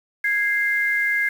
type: tone pair together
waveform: sine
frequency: 1650.9 / 2093 Hz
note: G#6 / C7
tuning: -11 / 0 cents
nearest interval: major third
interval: 411 cents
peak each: -21 dBFS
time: 0.24-1.29 s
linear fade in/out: 5 ms
effects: 7-bit